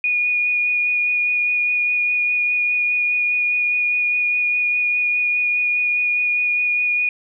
sine tone with vibrato, 2452 Hz, D#7, 26 cents flat, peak -16 dBFS, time 0.04-7.09 s, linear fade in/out 2 ms, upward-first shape sine, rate 4.9 Hz, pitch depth 11 cents each way, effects none

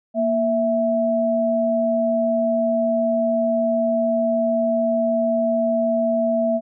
sine tone pair together, 234 / 659.3 Hz, A#3 / E5, +7 / 0 cents, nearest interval octave + tritone, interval 1793 cents, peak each -22 / -18 dBFS, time 0.14-6.61 s, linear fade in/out 50 ms, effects none

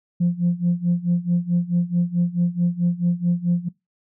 sine tone with tremolo, 174.61 Hz, F3, in tune, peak -13 dBFS, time 0.2-3.69 s, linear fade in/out 10 ms, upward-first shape sine, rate 4.6 Hz, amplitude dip 90%, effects noise-tail reverb RT60 0.2 s tail -22 dB re dry + tanh soft clip ceiling -12 dBFS

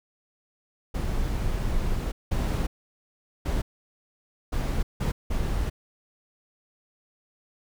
brown noise bursts at uneven times, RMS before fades -26 dBFS, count 6, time 0.94-2.12 / 2.31-2.67 / 3.45-3.62 / 4.52-4.83 / 5-5.12 / 5.3-5.7 s, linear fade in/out 10 ms, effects none

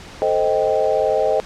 sine chord, A half-diminished seventh, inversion none, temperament equal with one note detuned, 440 / 519.9 / 622.3 / 784 Hz, A4 / C5 / Eb5 / G5, 0 / -11 / 0 / 0 cents, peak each -21 / -20 / -19 / -23 dBFS, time 0.22-1.4 s, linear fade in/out 0 ms, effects pink hiss -38 dBFS RMS until 1.45 s + low-pass 6000 Hz 12 dB/octave

